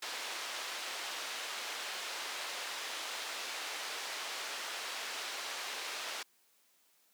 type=band-pass noise; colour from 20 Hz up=white; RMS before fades=-41 dBFS; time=0.02-6.23 s; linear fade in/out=5 ms; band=510 to 4400 Hz; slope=12 dB/octave; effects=white hiss -70 dBFS RMS until 7.13 s + high-pass 200 Hz 12 dB/octave